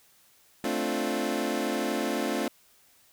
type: chord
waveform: 25% pulse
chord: D minor seventh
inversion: second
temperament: equal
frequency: 220 / 261.6 / 293.7 / 349.2 Hz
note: A3 / C4 / D4 / F4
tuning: 0 / 0 / 0 / 0 cents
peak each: -29 dBFS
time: 0.64-2.48 s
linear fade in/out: 2 ms
effects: white hiss -61 dBFS RMS until 3.12 s